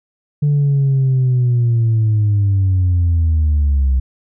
sine linear sweep, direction down, 147.5 to 64 Hz, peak -9 dBFS, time 0.42-4 s, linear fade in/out 10 ms, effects tanh soft clip ceiling -9 dBFS

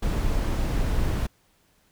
brown noise, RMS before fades -24 dBFS, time 0.02-1.27 s, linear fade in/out 10 ms, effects pink hiss -64 dBFS RMS until 1.91 s

